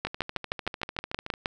two click trains, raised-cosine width 0.3 ms, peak -19 / -11 dBFS, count 18 / 10, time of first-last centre 0.07-1.339 / 0.05-1.458 s, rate 13.4 / 6.39 Hz, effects none

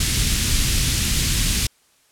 pink band-stop noise, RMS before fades -19 dBFS, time 0-1.67 s, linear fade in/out 5 ms, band 170 to 2900 Hz, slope 12 dB/octave, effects white hiss -59 dBFS RMS until 2.11 s + low-pass 11000 Hz 12 dB/octave

